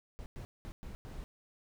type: noise bursts at uneven times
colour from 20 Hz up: brown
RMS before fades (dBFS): -44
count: 5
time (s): 0.19-0.26 / 0.36-0.45 / 0.65-0.72 / 0.83-0.95 / 1.05-1.24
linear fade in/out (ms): 0
effects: none